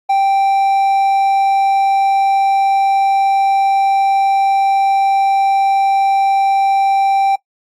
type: tone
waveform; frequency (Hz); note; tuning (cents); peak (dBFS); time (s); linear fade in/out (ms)
triangle; 784; G5; 0; -8; 0.09-7.36; 10
effects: noise-tail reverb RT60 0.1 s tail -21 dB re dry + AAC 64 kbps